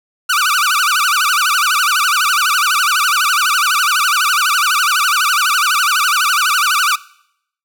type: tone with vibrato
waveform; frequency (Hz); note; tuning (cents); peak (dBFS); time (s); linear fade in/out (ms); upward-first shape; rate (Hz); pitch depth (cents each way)
sawtooth; 1318.5; E6; 0; -8; 0.29-6.96; 10; sine; 12; 240
effects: noise-tail reverb RT60 0.7 s tail -20 dB re dry